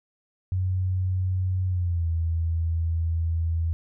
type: tone with pitch glide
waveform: sine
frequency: 92.6 to 82.5 Hz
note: F#2 to E2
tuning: +2 to +2 cents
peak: -22 dBFS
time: 0.52-3.73 s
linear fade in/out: 0 ms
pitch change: -200 cents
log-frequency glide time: 1.67-2.08 s
effects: none